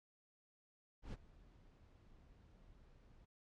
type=noise with ADSR envelope; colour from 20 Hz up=brown; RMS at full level=-44 dBFS; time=1.02-3.26 s; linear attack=110 ms; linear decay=31 ms; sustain=-20 dB; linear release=20 ms; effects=low-pass 6000 Hz 12 dB/octave + MP3 96 kbps